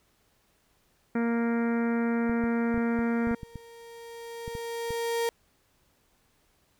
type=harmonic tone; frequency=233.1 Hz; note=A#3; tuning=in tune; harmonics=1 / 2 / 3 / 4 / 5 / 6 / 7 / 8 / 9 / 10; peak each=-25 / -32 / -40 / -41 / -47 / -39 / -45 / -43 / -48 / -48 dBFS; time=1.15-3.35 s; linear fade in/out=5 ms
type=clicks; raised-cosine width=5 ms; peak=-26 dBFS; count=12; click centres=2.296 / 2.439 / 2.744 / 2.778 / 2.99 / 3.272 / 3.312 / 3.432 / 3.557 / 4.479 / 4.552 / 4.906 s
type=tone with exponential growth; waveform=35% pulse; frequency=464.9 Hz; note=A#4; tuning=5 cents flat; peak=-23 dBFS; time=2.43-5.29 s; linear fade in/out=0 ms; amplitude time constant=620 ms
effects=pink hiss -68 dBFS RMS until 6.79 s